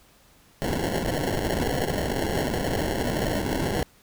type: noise with sample-and-hold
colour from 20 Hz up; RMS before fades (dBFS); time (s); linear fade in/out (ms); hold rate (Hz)
violet; -26; 0.62-3.83; 0; 1225
effects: pink hiss -57 dBFS RMS until 4.02 s